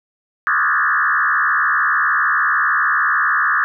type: tone with frequency modulation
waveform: sine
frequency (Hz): 1451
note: F#6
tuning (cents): -34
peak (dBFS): -13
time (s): 0.47-3.64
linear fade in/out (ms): 0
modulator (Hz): 73.3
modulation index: 4.3
effects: none